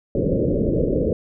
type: low-pass noise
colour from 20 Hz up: white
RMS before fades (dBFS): -20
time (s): 0.15-1.13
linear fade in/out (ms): 2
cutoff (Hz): 570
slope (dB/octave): 96
effects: none